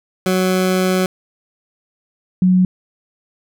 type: tone pair in turn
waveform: 20% pulse / sine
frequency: 185.5 / 183.79 Hz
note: F#3 / F#3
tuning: +5 / -11 cents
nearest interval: unison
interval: 16 cents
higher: first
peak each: -9 dBFS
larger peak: neither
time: 0.26-1.06 / 2.42-2.65 s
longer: first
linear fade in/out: 2 ms
effects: none